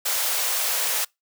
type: high-pass noise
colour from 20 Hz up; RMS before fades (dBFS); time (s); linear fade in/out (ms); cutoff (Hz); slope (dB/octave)
white; -24; 0.05-1.05; 10; 450; 48
effects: noise-tail reverb RT60 0.2 s tail -26 dB re dry